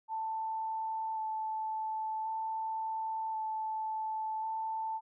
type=tone with vibrato; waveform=sine; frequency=880 Hz; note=A5; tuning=in tune; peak=-33 dBFS; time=0.08-5.01 s; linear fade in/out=50 ms; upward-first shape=square; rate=0.46 Hz; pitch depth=10 cents each way; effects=none